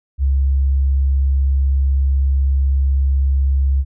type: tone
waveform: sine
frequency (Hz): 68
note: C#2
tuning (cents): -33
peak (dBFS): -12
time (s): 0.18-3.85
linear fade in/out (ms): 50
effects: none